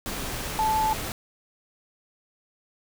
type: tone in noise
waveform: sine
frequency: 872 Hz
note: A5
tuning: 16 cents flat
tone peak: -21 dBFS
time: 0.59-0.93 s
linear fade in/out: 0 ms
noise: pink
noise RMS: -32 dBFS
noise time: 0.06-1.12 s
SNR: +8 dB
effects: none